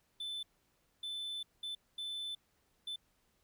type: tone bursts at uneven times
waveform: triangle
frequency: 3520 Hz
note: A7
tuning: in tune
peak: -37 dBFS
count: 5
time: 0.2-0.43 / 1.03-1.43 / 1.63-1.75 / 1.98-2.35 / 2.87-2.96 s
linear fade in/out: 5 ms
effects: pink hiss -75 dBFS RMS until 3.43 s